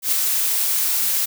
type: noise with ADSR envelope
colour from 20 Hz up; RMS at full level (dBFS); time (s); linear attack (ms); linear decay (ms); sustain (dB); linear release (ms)
blue; -17; 0.02-1.26; 100; 9; -3; 13
effects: none